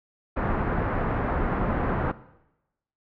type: low-pass noise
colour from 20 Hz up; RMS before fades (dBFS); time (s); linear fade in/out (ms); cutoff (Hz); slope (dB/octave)
pink; -26; 0.36-2.12; 10; 1600; 24
effects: noise-tail reverb RT60 0.9 s tail -17 dB re dry